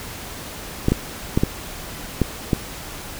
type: clicks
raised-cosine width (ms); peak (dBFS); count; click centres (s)
3; -3; 6; 0.884 / 0.92 / 1.375 / 1.435 / 2.217 / 2.532
effects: pink hiss -34 dBFS RMS until 3.19 s